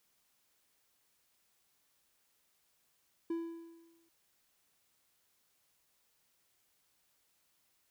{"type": "tone with exponential decay", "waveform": "triangle", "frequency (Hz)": 333.3, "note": "E4", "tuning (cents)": 19, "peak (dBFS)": -30, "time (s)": [3.3, 4.09], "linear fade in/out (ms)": 5, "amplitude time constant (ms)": 170, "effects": ["white hiss -75 dBFS RMS until 7.9 s"]}